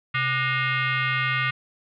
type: tone with frequency modulation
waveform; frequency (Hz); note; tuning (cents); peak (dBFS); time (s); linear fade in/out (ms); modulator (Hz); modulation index
sine; 130.81; C3; 0; -21; 0.14-1.51; 10; 665; 3.9
effects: none